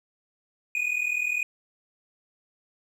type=tone pair together; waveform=triangle; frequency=2449 / 2489 Hz; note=D#7 / D#7; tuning=-28 / 0 cents; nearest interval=unison; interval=28 cents; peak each=-26 dBFS; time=0.75-1.43 s; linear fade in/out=2 ms; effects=none